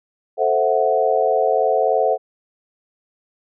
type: chord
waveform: sine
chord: F# half-diminished seventh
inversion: first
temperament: equal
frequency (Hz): 440 / 523.3 / 659.3 / 740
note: A4 / C5 / E5 / F#5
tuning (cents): 0 / 0 / 0 / 0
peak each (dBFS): -20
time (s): 0.37-2.18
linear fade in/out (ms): 50
effects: none